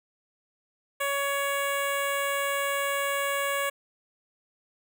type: tone with notch filter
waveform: 10% pulse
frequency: 560 Hz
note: C#5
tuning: 18 cents sharp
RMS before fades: -28 dBFS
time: 1-3.7 s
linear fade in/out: 10 ms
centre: 4500 Hz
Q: 0.91
effects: none